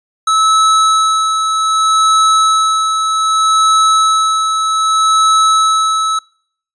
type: tone with tremolo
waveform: square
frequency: 1300 Hz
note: E6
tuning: 24 cents flat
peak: -8 dBFS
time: 0.27-6.19 s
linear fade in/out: 5 ms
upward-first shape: sine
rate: 0.64 Hz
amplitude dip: 45%
effects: noise-tail reverb RT60 0.6 s tail -26 dB re dry + resampled to 22050 Hz